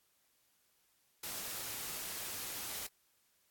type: noise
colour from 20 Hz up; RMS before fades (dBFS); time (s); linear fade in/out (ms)
white; -42; 1.23-2.87; 5
effects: white hiss -74 dBFS RMS until 3.5 s + AAC 64 kbps